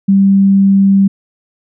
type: tone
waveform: sine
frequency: 195.9 Hz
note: G3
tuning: 1 cent flat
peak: -5 dBFS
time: 0.08-1.08 s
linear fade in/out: 10 ms
effects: none